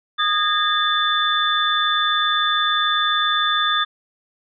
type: tone cluster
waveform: sine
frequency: 1234 / 1650 / 1817 / 3529 Hz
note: D#6 / G#6 / A#6 / A7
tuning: -15 / -12 / -45 / +4 cents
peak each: -20 / -24 / -29 / -20 dBFS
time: 0.18-3.85 s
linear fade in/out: 20 ms
effects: none